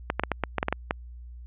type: clicks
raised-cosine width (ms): 0.5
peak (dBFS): -9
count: 10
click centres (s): 0.101 / 0.196 / 0.236 / 0.317 / 0.437 / 0.583 / 0.629 / 0.684 / 0.726 / 0.909
effects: added 60 Hz sine -40 dBFS peak until 1.46 s + resampled to 8000 Hz